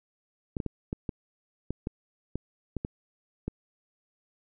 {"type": "clicks", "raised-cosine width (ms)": 3, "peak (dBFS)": -18, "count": 11, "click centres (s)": [0.568, 0.602, 0.663, 0.929, 1.092, 1.706, 1.871, 2.356, 2.767, 2.849, 3.48], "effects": []}